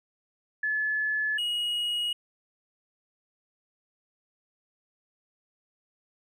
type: tone pair in turn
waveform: sine / triangle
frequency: 1721 / 2894 Hz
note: A6 / F#7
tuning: -39 / -39 cents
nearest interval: major sixth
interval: 900 cents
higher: second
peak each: -25 dBFS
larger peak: neither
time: 0.63-1.38 / 1.38-2.13 s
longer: neither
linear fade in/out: 5 ms
effects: none

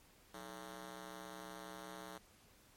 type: ring-modulated tone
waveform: 10% pulse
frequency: 250 Hz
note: B3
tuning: 21 cents sharp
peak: -37 dBFS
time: 0.34-2.18 s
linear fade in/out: 5 ms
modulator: 67.7 Hz
effects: pink hiss -66 dBFS RMS until 2.76 s + MP3 64 kbps

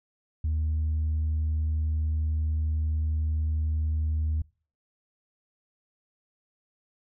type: tone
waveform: sine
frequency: 77.78 Hz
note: D#2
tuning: in tune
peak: -22 dBFS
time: 0.44-4.42 s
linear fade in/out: 5 ms
effects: noise-tail reverb RT60 0.4 s tail -26 dB re dry + tanh soft clip ceiling -22 dBFS

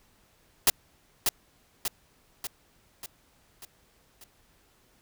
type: noise with echo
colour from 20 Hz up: white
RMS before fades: -19 dBFS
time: 0.67-0.7 s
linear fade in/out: 2 ms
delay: 590 ms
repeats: 6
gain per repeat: -5 dB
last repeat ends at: 4.24 s
effects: pink hiss -64 dBFS RMS until 5.01 s

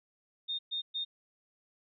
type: tone bursts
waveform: sine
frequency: 3665 Hz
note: A#7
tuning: 30 cents flat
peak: -32 dBFS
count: 3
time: 0.48-1.05 s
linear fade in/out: 20 ms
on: 110 ms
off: 120 ms
effects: none

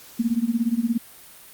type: tone with tremolo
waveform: sine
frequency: 232.2 Hz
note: A#3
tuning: 7 cents flat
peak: -16 dBFS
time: 0.19-0.98 s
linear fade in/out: 10 ms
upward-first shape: sine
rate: 17 Hz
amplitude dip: 90%
effects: white hiss -46 dBFS RMS until 1.53 s + Opus 48 kbps

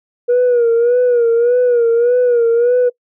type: tone with vibrato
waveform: sine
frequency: 479.2 Hz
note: A#4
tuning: 48 cents sharp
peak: -7 dBFS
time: 0.28-2.9 s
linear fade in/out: 20 ms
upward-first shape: sine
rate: 1.7 Hz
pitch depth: 67 cents each way
effects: noise-tail reverb RT60 0.1 s tail -23 dB re dry + tanh soft clip ceiling -7 dBFS

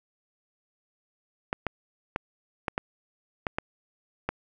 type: clicks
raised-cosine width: 0.5 ms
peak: -12 dBFS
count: 8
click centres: 1.529 / 1.667 / 2.161 / 2.682 / 2.779 / 3.468 / 3.585 / 4.29 s
effects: none

